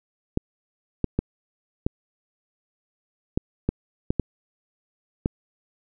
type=clicks; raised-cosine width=3 ms; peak=-8 dBFS; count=9; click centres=0.374 / 1.043 / 1.19 / 1.865 / 3.375 / 3.69 / 4.105 / 4.197 / 5.259 s; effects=none